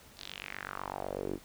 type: tone with band-pass filter sweep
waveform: sawtooth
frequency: 48.08 Hz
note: G1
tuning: 33 cents flat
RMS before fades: -40 dBFS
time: 0.16-1.39 s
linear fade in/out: 50 ms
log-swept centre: 4600 to 310 Hz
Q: 3.4
effects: pink hiss -56 dBFS RMS until 1.44 s